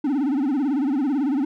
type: tone with vibrato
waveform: triangle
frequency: 277.2 Hz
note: C#4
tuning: in tune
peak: -17 dBFS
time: 0.04-1.45 s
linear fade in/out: 5 ms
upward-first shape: sine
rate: 18 Hz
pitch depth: 170 cents each way
effects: none